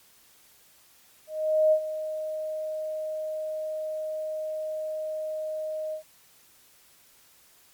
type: tone with ADSR envelope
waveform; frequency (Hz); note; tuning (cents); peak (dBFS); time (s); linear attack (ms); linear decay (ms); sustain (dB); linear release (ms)
sine; 622.3; D#5; 0; -16; 1.27-6.03; 450; 75; -13; 97
effects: white hiss -58 dBFS RMS until 7.73 s + MP3 96 kbps